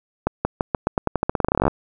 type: accelerating click train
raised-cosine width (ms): 1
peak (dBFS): -4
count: 23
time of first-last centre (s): 0.27-1.68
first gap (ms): 180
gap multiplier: 0.88
effects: none